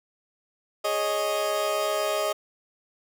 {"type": "chord", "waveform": "30% pulse", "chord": "Ab suspended fourth", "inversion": "none", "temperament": "equal", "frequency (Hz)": [415.3, 554.4, 622.3], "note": ["Ab4", "Db5", "Eb5"], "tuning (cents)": [0, 0, 0], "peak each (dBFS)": [-29, -29, -23], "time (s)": [0.84, 2.33], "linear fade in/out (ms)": 10, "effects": []}